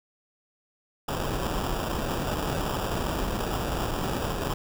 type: noise with sample-and-hold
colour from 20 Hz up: pink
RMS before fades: -29 dBFS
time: 1.08-4.54 s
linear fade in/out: 5 ms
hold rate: 2100 Hz
effects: none